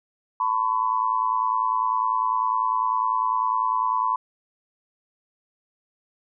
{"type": "tone with amplitude modulation", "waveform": "sine", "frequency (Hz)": 1008, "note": "B5", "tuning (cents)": 35, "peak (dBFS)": -16, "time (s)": [0.4, 4.16], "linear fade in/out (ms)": 5, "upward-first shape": "sine", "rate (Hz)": 110, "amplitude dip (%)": 90, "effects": []}